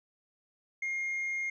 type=tone with hard clipping; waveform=triangle; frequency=2131 Hz; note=C7; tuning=31 cents sharp; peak=-30 dBFS; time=0.82-1.5 s; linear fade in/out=5 ms; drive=1 dB; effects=resampled to 16000 Hz